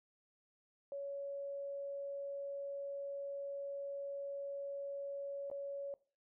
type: tone with dropouts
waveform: sine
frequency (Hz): 560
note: C#5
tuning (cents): +18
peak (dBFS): -40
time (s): 0.92-5.94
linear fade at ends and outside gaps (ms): 1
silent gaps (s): 5.501-5.514
effects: noise-tail reverb RT60 0.4 s tail -21 dB re dry